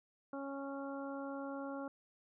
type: harmonic tone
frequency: 276.2 Hz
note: C#4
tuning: 6 cents flat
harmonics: 1 / 2 / 3 / 4 / 5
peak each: -43 / -45 / -50 / -52 / -51 dBFS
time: 0.33-1.88 s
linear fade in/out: 2 ms
effects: none